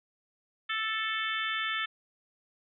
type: harmonic tone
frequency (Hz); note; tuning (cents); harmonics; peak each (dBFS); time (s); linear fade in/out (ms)
440; A4; 0; 3 / 4 / 5 / 6 / 7 / 8; -35 / -34 / -37 / -41 / -38 / -38; 0.69-1.86; 10
effects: none